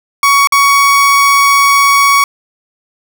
30% pulse tone with dropouts, 1121 Hz, C#6, 19 cents sharp, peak -3 dBFS, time 0.23-2.24 s, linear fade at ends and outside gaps 2 ms, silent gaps 0.473-0.522 s, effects none

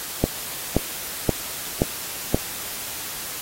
click train, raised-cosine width 2 ms, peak -3 dBFS, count 5, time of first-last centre 0.24-2.345 s, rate 1.9 Hz, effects white hiss -32 dBFS RMS until 3.41 s + AAC 48 kbps

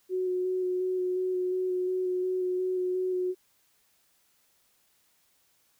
sine tone with vibrato, 367.4 Hz, F#4, 12 cents flat, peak -26 dBFS, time 0.09-3.35 s, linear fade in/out 50 ms, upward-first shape square, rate 2.8 Hz, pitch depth 12 cents each way, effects white hiss -68 dBFS RMS until 5.79 s

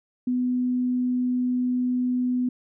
sine tone, 249.6 Hz, B3, 19 cents sharp, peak -21 dBFS, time 0.27-2.49 s, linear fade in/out 5 ms, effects none

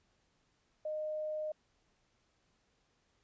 sine tone, 615 Hz, D#5, 20 cents flat, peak -35 dBFS, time 0.85-1.52 s, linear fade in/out 5 ms, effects pink hiss -75 dBFS RMS until 3.23 s + resampled to 16000 Hz

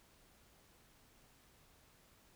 silence, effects pink hiss -67 dBFS RMS until 2.35 s

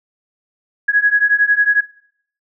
sine beating tone pair, 1661.2 / 1672.2 Hz, G#6 / G#6, 0 / +11 cents, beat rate 11 Hz, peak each -14 dBFS, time 0.88-1.81 s, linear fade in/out 10 ms, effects noise-tail reverb RT60 0.6 s tail -18 dB re dry

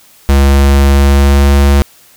square tone with pitch glide, 69.3 to 70.15 Hz, C#2 to C#2, 0 to +21 cents, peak -5 dBFS, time 0.29-1.82 s, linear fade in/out 0 ms, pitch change +21 cents, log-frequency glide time 0.83-1.51 s, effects white hiss -43 dBFS RMS until 2.16 s

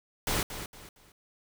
pink noise with echo, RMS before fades -29 dBFS, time 0.27-0.43 s, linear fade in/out 2 ms, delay 230 ms, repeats 3, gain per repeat -10 dB, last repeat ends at 1.12 s, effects none

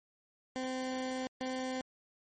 20% pulse tone bursts at uneven times, 258.3 Hz, C4, 22 cents flat, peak -30 dBFS, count 2, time 0.56-1.27 / 1.41-1.81 s, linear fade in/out 0 ms, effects MP3 32 kbps

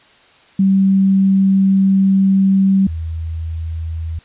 sine tone pair in turn, 193.3 / 81.27 Hz, G3 / E2, -24 / -24 cents, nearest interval octave + minor third, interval 1500 cents, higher first, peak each -9 / -20 dBFS, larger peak first, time 0.59-2.87 / 2.87-4.19 s, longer first, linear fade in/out 5 ms, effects white hiss -48 dBFS RMS until 4.24 s + resampled to 8000 Hz

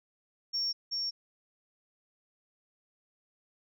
sine tone with echo, 5500 Hz, F8, 27 cents flat, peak -28 dBFS, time 0.53-0.73 s, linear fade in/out 20 ms, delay 380 ms, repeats 1, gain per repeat -2 dB, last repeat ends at 1.11 s, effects tanh soft clip ceiling -24 dBFS

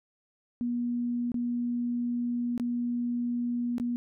sine tone with dropouts, 240.8 Hz, B3, 44 cents flat, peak -27 dBFS, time 0.61-3.96 s, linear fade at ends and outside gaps 0 ms, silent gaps 1.318-1.343 / 2.578-2.598 / 3.782-3.799 s, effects none

